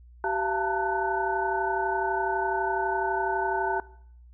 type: tone cluster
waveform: sine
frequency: 384.9 / 685 / 883 / 915 / 1495 Hz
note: G4 / F5 / A5 / A#5 / F#6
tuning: -32 / -34 / +6 / -32 / +17 cents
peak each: -30 / -33 / -29 / -33 / -31 dBFS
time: 0.24-3.8 s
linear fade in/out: 2 ms
effects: noise-tail reverb RT60 0.6 s tail -19 dB re dry + added 60 Hz sine -48 dBFS peak until 4.33 s